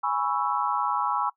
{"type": "chord", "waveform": "sine", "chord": "C# minor seventh", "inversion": "second", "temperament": "equal", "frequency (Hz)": [830.6, 987.8, 1108.7, 1318.5], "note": ["G#5", "B5", "C#6", "E6"], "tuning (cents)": [0, 0, 0, 0], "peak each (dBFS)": -29, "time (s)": [0.03, 1.3], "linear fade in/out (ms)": 10, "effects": ["noise-tail reverb RT60 0.1 s tail -20 dB re dry"]}